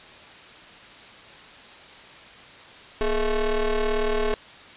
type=ring-modulated tone; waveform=40% pulse; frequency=220 Hz; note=A3; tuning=in tune; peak=-17 dBFS; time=3.01-4.34 s; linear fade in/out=0 ms; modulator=201 Hz; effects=white hiss -45 dBFS RMS until 4.76 s + resampled to 8000 Hz